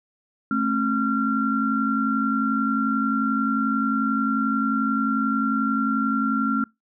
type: tone cluster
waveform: sine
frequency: 218.6 / 269.9 / 1373 Hz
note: A3 / C#4 / F6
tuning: -11 / -46 / -30 cents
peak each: -24 dBFS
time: 0.51-6.64 s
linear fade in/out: 2 ms
effects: noise-tail reverb RT60 0.2 s tail -24 dB re dry